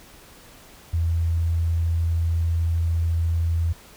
sine tone, 83.3 Hz, E2, 19 cents sharp, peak -19 dBFS, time 0.93-3.73 s, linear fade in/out 10 ms, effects pink hiss -48 dBFS RMS until 3.96 s

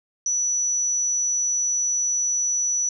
sine tone, 5920 Hz, F#8, in tune, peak -20 dBFS, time 0.26-2.89 s, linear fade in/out 2 ms, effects none

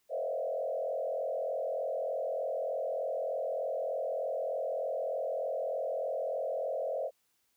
sine tone with frequency modulation, 587.3 Hz, D5, in tune, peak -31 dBFS, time 0.09-7.11 s, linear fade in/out 50 ms, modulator 43.3 Hz, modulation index 2.1, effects white hiss -75 dBFS RMS until 7.56 s

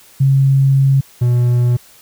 sine / triangle tone pair in turn, 136 / 121.9 Hz, C#3 / B2, -33 / -22 cents, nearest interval major second, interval 189 cents, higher first, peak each -8 dBFS, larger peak neither, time 0.2-1.01 / 1.21-1.77 s, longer first, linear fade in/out 10 ms, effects white hiss -45 dBFS RMS until 2.01 s

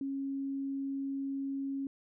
sine tone, 273.8 Hz, C#4, 21 cents flat, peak -33 dBFS, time 0.01-1.87 s, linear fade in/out 2 ms, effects none

